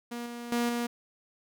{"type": "tone with level steps", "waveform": "sawtooth", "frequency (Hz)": 238.2, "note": "A#3", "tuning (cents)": 38, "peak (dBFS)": [-31, -34, -22, -25], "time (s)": [0.11, 0.87], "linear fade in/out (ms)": 10, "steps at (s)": [0.26, 0.52, 0.69], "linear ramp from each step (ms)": 2, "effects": []}